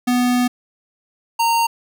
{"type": "tone pair in turn", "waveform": "square", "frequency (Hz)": [246.9, 923.6], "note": ["B3", "A#5"], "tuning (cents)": [0, -16], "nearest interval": "octave + major seventh", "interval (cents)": 2284, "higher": "second", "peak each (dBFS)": -15, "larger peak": "neither", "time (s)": [[0.07, 0.48], [1.39, 1.67]], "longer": "first", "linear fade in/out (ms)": 10, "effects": []}